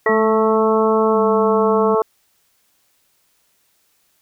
sine tone with exponential decay, 1924 Hz, B6, 46 cents flat, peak -17 dBFS, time 0.06-0.57 s, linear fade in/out 5 ms, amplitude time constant 110 ms
harmonic tone, 220 Hz, A3, in tune, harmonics 2 / 3 / 4 / 5 / 6, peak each -15 / -22 / -23 / -21 / -26 dBFS, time 0.06-2.02 s, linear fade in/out 2 ms
sine tone with pitch glide, 216.6 to 205.6 Hz, A3 to G#3, -27 to -17 cents, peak -20 dBFS, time 0.09-1.95 s, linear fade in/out 5 ms, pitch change -90 cents, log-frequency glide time 1.13-1.18 s
effects white hiss -62 dBFS RMS until 4.21 s

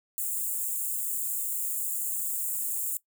white high-pass noise, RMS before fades -31 dBFS, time 0.18-2.97 s, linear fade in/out 0 ms, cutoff 7000 Hz, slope 96 dB/octave, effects noise-tail reverb RT60 0.1 s tail -19 dB re dry

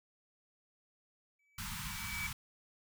triangle tone with exponential growth, 2292 Hz, D7, 43 cents flat, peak -34 dBFS, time 1.39-2.27 s, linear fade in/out 5 ms, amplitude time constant 190 ms
pink band-stop noise, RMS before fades -42 dBFS, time 1.58-2.33 s, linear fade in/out 5 ms, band 220 to 880 Hz, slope 96 dB/octave
effects none

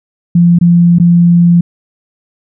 sine tone with dropouts, 172.5 Hz, F3, 21 cents flat, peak -3 dBFS, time 0.35-1.61 s, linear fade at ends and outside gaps 5 ms, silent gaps 0.588-0.611 / 0.986-0.998 s, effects none

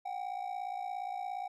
triangle ring-modulated tone, 762 Hz, G5, 49 cents flat, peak -31 dBFS, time 0.05-1.48 s, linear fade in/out 10 ms, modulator 28.6 Hz, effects none

